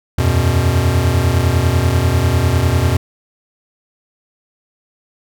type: chord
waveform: square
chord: E suspended second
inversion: none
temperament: equal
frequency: 82.41 / 92.5 / 123.47 Hz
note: E2 / F#2 / B2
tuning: 0 / 0 / 0 cents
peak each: -17 dBFS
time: 0.18-2.97 s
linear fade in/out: 5 ms
effects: none